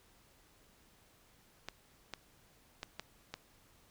clicks, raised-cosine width 0.2 ms, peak -23 dBFS, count 5, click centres 1.686 / 2.137 / 2.831 / 2.996 / 3.34 s, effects pink hiss -66 dBFS RMS until 3.9 s

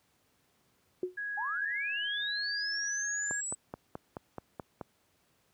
sine tone with exponential decay, 364.7 Hz, F#4, 25 cents flat, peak -26 dBFS, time 1.03-1.17 s, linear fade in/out 2 ms, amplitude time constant 29 ms
sine tone, 1661.2 Hz, G#6, in tune, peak -34 dBFS, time 1.17-3.41 s, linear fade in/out 10 ms
sine linear sweep, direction up, 780 to 8080 Hz, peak -34 dBFS, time 1.37-3.55 s, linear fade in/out 10 ms
click train, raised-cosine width 1 ms, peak -24 dBFS, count 8, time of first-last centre 3.31-4.812 s, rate 4.66 Hz
effects pink hiss -71 dBFS RMS until 5.53 s + high-pass 80 Hz 12 dB/octave

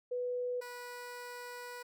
sine / 15% pulse tone pair in turn, 493.9 / 489.1 Hz, B4 / B4, 0 / -17 cents, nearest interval unison, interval 17 cents, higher first, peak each -33 / -37 dBFS, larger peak first, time 0.11-0.61 / 0.61-1.83 s, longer second, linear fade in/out 10 ms, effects none

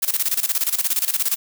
blue noise with tremolo, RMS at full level -19 dBFS, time 0.02-1.36 s, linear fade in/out 10 ms, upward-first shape square, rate 17 Hz, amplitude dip 80%, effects none

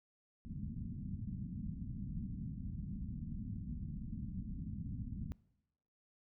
white low-pass noise, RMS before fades -43 dBFS, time 0.45-5.32 s, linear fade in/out 0 ms, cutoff 230 Hz, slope 48 dB/octave, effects noise-tail reverb RT60 0.9 s tail -22 dB re dry

